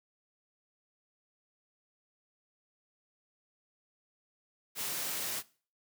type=noise; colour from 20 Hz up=white; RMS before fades=-36 dBFS; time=4.75-5.43 s; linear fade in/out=50 ms; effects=noise-tail reverb RT60 0.4 s tail -20 dB re dry + high-pass 100 Hz 12 dB/octave